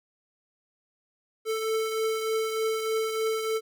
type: beating tone pair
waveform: square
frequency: 441.5 / 444.8 Hz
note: A4 / A4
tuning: +6 / +19 cents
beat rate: 3.3 Hz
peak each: -27 / -36 dBFS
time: 1.45-3.61 s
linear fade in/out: 50 ms
effects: none